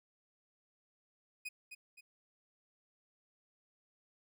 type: tone with echo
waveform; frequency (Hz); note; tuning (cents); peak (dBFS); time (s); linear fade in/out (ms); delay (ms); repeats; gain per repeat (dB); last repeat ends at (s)
40% pulse; 2494; D#7; +3; -39; 1.45-1.49; 10; 260; 2; -7; 2.01
effects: none